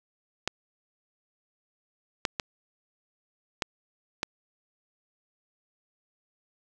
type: clicks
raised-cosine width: 0.2 ms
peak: -9 / -7 / -11 / -9 / -10 dBFS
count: 5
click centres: 0.476 / 2.252 / 2.398 / 3.622 / 4.231 s
effects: none